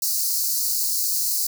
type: high-pass noise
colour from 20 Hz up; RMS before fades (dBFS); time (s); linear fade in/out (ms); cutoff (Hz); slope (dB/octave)
white; -23; 0.02-1.47; 5; 4200; 96
effects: none